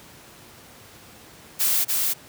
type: noise with echo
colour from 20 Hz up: blue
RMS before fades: -21 dBFS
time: 1.59-1.85 s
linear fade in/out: 20 ms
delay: 290 ms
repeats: 1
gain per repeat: -2 dB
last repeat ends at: 2.14 s
effects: pink hiss -47 dBFS RMS until 2.28 s + high-pass 80 Hz 12 dB/octave